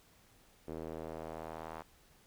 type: tone with band-pass filter sweep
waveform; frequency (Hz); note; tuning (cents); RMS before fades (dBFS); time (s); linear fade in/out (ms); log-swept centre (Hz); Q
square; 40.02; D#1; +50; -44; 0.67-1.83; 20; 400 to 940; 1.6
effects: pink hiss -65 dBFS RMS until 2.26 s